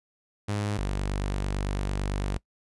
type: tone pair in turn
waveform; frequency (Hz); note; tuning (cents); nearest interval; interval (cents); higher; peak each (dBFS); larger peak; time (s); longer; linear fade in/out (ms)
sawtooth; 103.2 / 48.94; G#2 / G1; -10 / -2; octave + minor second; 1292; first; -23; neither; 0.48-0.78 / 0.78-2.38; second; 10
effects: noise-tail reverb RT60 0.1 s tail -23 dB re dry + resampled to 24000 Hz